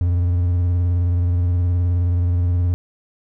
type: tone with vibrato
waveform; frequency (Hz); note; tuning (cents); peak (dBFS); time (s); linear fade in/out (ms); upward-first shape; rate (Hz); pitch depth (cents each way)
triangle; 88; F2; +14; -13; 0.01-2.74; 0; square; 19; 33
effects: none